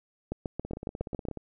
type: two click trains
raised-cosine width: 2 ms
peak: -18 / -24 dBFS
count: 8 / 13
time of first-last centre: 0.32-1.286 / 0.65-1.373 s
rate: 7.25 / 16.6 Hz
effects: none